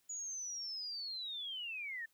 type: linear sweep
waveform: sine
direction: down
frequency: 6890 to 1760 Hz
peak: -40 dBFS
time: 0.09-2.06 s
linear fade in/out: 10 ms
effects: white hiss -75 dBFS RMS until 2.13 s